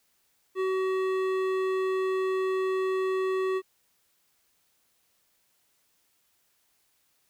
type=tone with hard clipping; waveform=triangle; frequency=377.6 Hz; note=F#4; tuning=35 cents sharp; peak=-27 dBFS; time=0.55-3.62 s; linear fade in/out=50 ms; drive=17 dB; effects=white hiss -70 dBFS RMS until 7.29 s